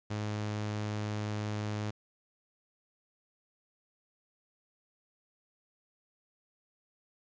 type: tone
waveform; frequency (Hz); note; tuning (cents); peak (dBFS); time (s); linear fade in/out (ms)
sawtooth; 105.6; G#2; +29; -29; 0.1-1.91; 10
effects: resampled to 16000 Hz + 11-bit